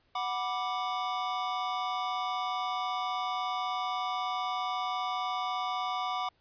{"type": "chord", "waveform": "square", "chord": "B minor", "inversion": "second", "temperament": "equal with one note detuned", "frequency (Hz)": [740, 983.8, 1174.7], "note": ["F#5", "B5", "D6"], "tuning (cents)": [0, -7, 0], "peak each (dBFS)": [-35, -38, -35], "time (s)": [0.15, 6.29], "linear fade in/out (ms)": 5, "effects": ["pink hiss -70 dBFS RMS until 6.4 s", "resampled to 11025 Hz"]}